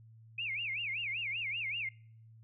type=tone with vibrato; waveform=sine; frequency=2438 Hz; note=D#7; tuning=36 cents flat; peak=-34 dBFS; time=0.38-1.89 s; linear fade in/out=5 ms; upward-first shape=sine; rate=5.2 Hz; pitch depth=260 cents each way; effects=noise-tail reverb RT60 0.6 s tail -25 dB re dry + added 112 Hz sine -54 dBFS peak until 2.43 s